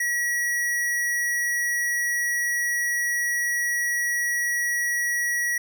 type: tone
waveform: square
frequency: 1921 Hz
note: B6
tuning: 48 cents flat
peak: -23 dBFS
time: 0-5.58 s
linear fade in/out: 5 ms
effects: none